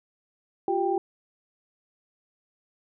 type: tone cluster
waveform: sine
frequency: 351.4 / 388.8 / 790 Hz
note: F4 / G4 / G5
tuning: +11 / -14 / +13 cents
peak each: -27 dBFS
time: 0.68-0.98 s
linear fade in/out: 2 ms
effects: none